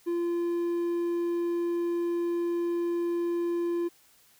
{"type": "tone", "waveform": "triangle", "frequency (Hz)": 344, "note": "F4", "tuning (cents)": -26, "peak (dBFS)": -24, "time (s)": [0.06, 3.89], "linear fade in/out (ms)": 20, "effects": ["white hiss -61 dBFS RMS until 4.39 s"]}